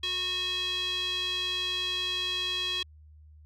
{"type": "tone with band-pass filter", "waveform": "square", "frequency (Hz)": 365.5, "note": "F#4", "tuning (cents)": -21, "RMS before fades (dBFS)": -31, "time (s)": [0.03, 2.83], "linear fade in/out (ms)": 5, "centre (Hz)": 3400, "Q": 6, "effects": ["added 76 Hz sine -50 dBFS peak until 3.45 s"]}